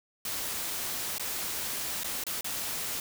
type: noise with dropouts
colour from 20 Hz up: white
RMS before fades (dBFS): -34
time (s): 0.25-3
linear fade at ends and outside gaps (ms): 2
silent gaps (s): 1.183-1.196 / 2.035-2.043 / 2.238-2.266 / 2.41-2.444
effects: none

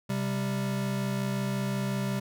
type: tone pair together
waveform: square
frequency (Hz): 131.5 / 197.03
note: C3 / G3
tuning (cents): +9 / +9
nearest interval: perfect fifth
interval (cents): 700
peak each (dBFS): -32 / -31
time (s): 0.09-2.2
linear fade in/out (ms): 10
effects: none

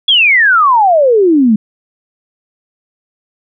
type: exponential sweep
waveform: sine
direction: down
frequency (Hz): 3431 to 205.2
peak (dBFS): -5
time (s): 0.08-1.56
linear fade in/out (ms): 5
effects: none

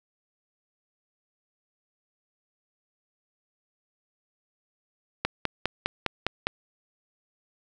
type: click train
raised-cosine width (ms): 0.3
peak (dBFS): -8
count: 7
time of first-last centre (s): 5.25-6.47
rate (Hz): 4.92
effects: none

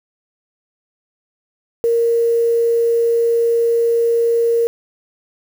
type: tone with quantisation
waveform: sine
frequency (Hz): 465.3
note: A#4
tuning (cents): -3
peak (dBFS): -12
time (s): 1.84-4.67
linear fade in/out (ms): 0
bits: 6
effects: none

